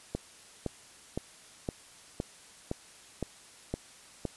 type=click train; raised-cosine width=2 ms; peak=-18 dBFS; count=9; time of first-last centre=0.15-4.253 s; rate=1.95 Hz; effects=white hiss -54 dBFS RMS until 4.36 s + resampled to 24000 Hz